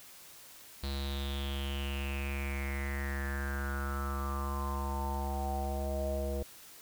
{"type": "tone with low-pass filter sweep", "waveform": "square", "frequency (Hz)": 69.3, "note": "C#2", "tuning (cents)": 0, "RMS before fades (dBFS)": -35, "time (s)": [0.83, 6.43], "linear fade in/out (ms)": 5, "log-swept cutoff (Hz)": [4200, 550], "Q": 8.7, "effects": ["white hiss -53 dBFS RMS until 6.81 s"]}